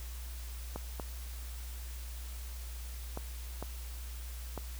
clicks, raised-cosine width 1 ms, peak -24 dBFS, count 5, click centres 0.76 / 0.998 / 3.174 / 3.626 / 4.577 s, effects added 60 Hz sine -40 dBFS peak until 4.79 s + white hiss -51 dBFS RMS until 4.79 s

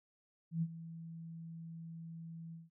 sine tone with ADSR envelope, 164.81 Hz, E3, in tune, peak -30 dBFS, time 0.51-2.7 s, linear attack 110 ms, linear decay 51 ms, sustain -15 dB, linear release 170 ms, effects none

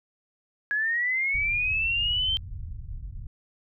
sine linear sweep, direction up, 1661.2 to 3143 Hz, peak -23 dBFS, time 0.71-2.37 s, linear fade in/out 0 ms
pink low-pass noise, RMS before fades -36 dBFS, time 1.34-3.27 s, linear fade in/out 2 ms, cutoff 110 Hz, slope 24 dB/octave
effects none

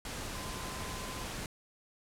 sine tone in noise, 1028 Hz, C6, 31 cents flat, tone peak -47 dBFS, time 0.35-1.24 s, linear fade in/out 2 ms, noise pink, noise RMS -40 dBFS, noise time 0.05-1.46 s, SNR -10 dB, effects low-pass 11000 Hz 12 dB/octave

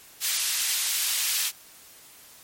pink high-pass noise, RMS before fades -26 dBFS, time 0.2-1.52 s, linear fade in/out 50 ms, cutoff 3000 Hz, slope 12 dB/octave, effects white hiss -50 dBFS RMS until 2.43 s + MP3 64 kbps

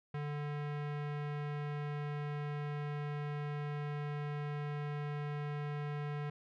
square tone with low-pass filter, 146.83 Hz, D3, in tune, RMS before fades -39 dBFS, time 0.14-6.3 s, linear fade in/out 5 ms, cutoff 2200 Hz, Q 1.2, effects none

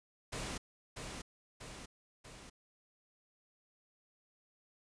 pink noise with echo, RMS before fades -41 dBFS, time 0.32-0.58 s, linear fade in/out 10 ms, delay 640 ms, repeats 3, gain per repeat -4 dB, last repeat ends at 2.5 s, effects resampled to 22050 Hz

